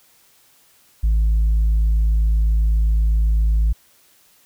sine tone with tanh clipping, 53.9 Hz, A1, 35 cents flat, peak -14 dBFS, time 1.03-3.73 s, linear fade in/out 10 ms, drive 1 dB, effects white hiss -55 dBFS RMS until 4.45 s

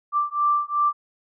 sine beating tone pair, 1174.7 / 1177.4 Hz, D6 / D6, 0 / +4 cents, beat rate 2.7 Hz, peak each -22 dBFS, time 0.12-0.93 s, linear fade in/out 50 ms, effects none

